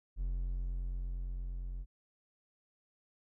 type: tone with level ramp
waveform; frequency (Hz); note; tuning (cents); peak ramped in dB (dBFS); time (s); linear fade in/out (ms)
triangle; 44.35; F1; +27; -30 to -36; 0.16-1.86; 50
effects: none